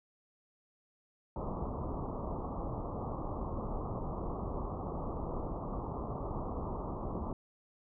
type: low-pass noise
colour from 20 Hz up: pink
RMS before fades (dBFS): -38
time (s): 1.36-7.33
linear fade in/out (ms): 2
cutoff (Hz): 1200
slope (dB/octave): 96
effects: none